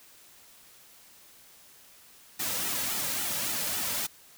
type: noise with flanger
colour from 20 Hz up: white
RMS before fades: -31 dBFS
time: 2.39-4.07 s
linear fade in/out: 10 ms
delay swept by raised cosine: 1.8 to 2.8 ms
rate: 3.6 Hz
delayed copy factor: -0.6
effects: white hiss -55 dBFS RMS until 4.37 s